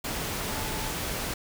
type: tone in noise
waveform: sine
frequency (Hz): 873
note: A5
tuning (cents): -14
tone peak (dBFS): -39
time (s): 0.5-0.92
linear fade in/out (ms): 5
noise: pink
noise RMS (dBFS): -32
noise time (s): 0.04-1.34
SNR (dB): -10
effects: none